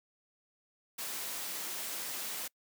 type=noise; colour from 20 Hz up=white; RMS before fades=-39 dBFS; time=0.98-2.48 s; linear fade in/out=10 ms; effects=noise-tail reverb RT60 0.1 s tail -25 dB re dry + high-pass 200 Hz 12 dB/octave